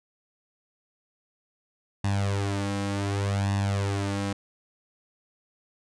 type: tone with flanger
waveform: sawtooth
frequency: 99.7 Hz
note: G2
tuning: 30 cents sharp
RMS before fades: -27 dBFS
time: 2.04-4.33 s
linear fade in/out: 5 ms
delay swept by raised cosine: 1.1 to 3.8 ms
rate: 0.67 Hz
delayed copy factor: +0.8
effects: resampled to 22050 Hz